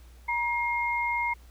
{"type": "tone pair together", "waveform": "sine", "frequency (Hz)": [949.7, 2132], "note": ["A#5", "C7"], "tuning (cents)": [32, 32], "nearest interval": "octave + major second", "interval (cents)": 1400, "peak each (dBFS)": -28, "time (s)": [0.28, 1.34], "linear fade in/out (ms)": 10, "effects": ["added 60 Hz sine -48 dBFS peak until 1.5 s", "pink hiss -60 dBFS RMS until 1.5 s"]}